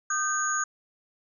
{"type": "tone cluster", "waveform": "sine", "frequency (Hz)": [1226, 1550, 6680], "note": ["D#6", "G6", "G#8"], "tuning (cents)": [-26, -20, 9], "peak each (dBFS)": -29, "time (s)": [0.1, 0.64], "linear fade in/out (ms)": 5, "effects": []}